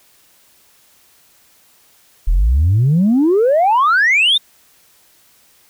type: exponential sweep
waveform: sine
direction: up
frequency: 36.71 to 3729 Hz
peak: -8 dBFS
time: 2.27-4.38 s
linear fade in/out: 10 ms
effects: tanh soft clip ceiling -7 dBFS + white hiss -52 dBFS RMS until 5.69 s